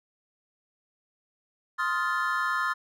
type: chord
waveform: triangle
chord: F dominant seventh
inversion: second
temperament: just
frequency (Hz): 1047.7 / 1257.2 / 1396.9 / 1746.1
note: C6 / Eb6 / F6 / A6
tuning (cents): +2 / +18 / 0 / -14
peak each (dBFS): -29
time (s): 1.78-2.74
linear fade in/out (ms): 20
effects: none